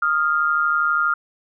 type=tone pair together; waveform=sine; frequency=1244.5 / 1396.9 Hz; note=D#6 / F6; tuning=0 / 0 cents; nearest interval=major second; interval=200 cents; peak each=-21 / -18 dBFS; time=0.02-1.14 s; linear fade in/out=5 ms; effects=none